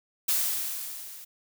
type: noise with level ramp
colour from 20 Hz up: blue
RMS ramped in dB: -24 to -45 dBFS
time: 0.28-1.25 s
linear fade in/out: 10 ms
effects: none